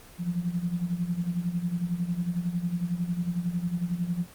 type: tone with tremolo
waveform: sine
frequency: 174.61 Hz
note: F3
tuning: in tune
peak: -23 dBFS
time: 0.18-4.27 s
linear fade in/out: 50 ms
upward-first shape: sine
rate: 11 Hz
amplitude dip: 75%
effects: pink hiss -50 dBFS RMS until 4.34 s + Opus 24 kbps